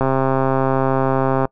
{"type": "click train", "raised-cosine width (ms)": 1, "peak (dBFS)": -4, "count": 193, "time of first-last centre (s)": [0.01, 1.454], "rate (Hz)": 133, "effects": ["noise-tail reverb RT60 0.1 s tail -24 dB re dry"]}